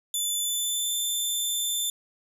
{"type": "tone with pitch glide", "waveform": "15% pulse", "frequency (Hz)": [3500, 3545], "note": ["A7", "A7"], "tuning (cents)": [-10, 12], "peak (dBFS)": -19, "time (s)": [0.14, 1.9], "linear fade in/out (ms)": 2, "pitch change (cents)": 22, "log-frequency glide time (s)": [0.42, 0.96], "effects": []}